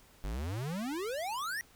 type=exponential sweep; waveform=square; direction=up; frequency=45.82 to 1944 Hz; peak=-35 dBFS; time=0.24-1.61 s; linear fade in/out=0 ms; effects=pink hiss -61 dBFS RMS until 1.75 s